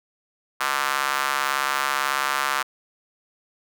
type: tone with high-pass filter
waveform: square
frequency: 69.1 Hz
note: C#2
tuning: 5 cents flat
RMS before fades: -24 dBFS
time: 0.6-2.63 s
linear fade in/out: 10 ms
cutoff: 1200 Hz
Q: 2.3
effects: none